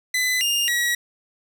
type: tone with pitch steps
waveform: sawtooth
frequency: 2008 / 2817 / 1918 Hz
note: B6 / F7 / A#6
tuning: +28 / +14 / +49 cents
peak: -16 dBFS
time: 0.14-0.95 s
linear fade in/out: 5 ms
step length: 270 ms
effects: none